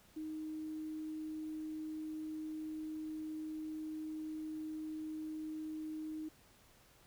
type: tone with quantisation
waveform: sine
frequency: 311.6 Hz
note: D#4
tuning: 3 cents sharp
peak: -40 dBFS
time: 0.16-6.29 s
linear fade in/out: 10 ms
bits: 11
effects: pink hiss -65 dBFS RMS until 7.06 s